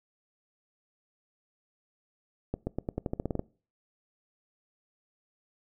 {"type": "accelerating click train", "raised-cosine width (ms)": 2, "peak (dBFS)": -17, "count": 12, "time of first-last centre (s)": [2.54, 3.394], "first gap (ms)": 130, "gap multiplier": 0.89, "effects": ["noise-tail reverb RT60 0.4 s tail -23 dB re dry"]}